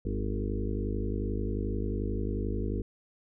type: harmonic tone with a mistuned harmonic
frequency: 51.3 Hz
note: G#1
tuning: 21 cents flat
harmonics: 1 / 2 / 4 / 5 / 6 / 7 / 8 / 9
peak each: -32 / -35 / -38 / -39 / -40 / -40 / -41 / -42 dBFS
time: 0.05-2.82 s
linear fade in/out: 5 ms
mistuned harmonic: 8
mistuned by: +19 cents
effects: none